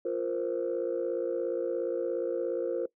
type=chord; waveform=sine; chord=F suspended fourth; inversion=none; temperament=equal; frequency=349.2 / 466.2 / 523.3 Hz; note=F4 / Bb4 / C5; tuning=0 / 0 / 0 cents; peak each=-32 / -31 / -32 dBFS; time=0.05-2.86 s; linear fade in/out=5 ms; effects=noise-tail reverb RT60 0.1 s tail -19 dB re dry + tanh soft clip ceiling -22 dBFS